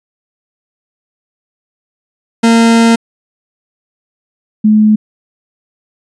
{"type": "tone pair in turn", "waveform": ["40% pulse", "sine"], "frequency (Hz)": [229.6, 214.1], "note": ["A#3", "A3"], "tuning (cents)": [-26, -47], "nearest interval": "minor second", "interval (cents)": 121, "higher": "first", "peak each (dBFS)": -4, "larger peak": "neither", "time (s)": [[2.43, 2.96], [4.64, 4.96]], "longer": "first", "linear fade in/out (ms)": 10, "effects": ["resampled to 22050 Hz"]}